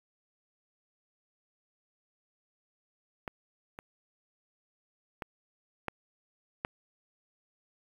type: clicks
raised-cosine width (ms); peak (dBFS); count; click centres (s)
0.5; -21 / -27 / -21 / -17 / -16; 5; 3.278 / 3.789 / 5.222 / 5.883 / 6.649
effects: 8-bit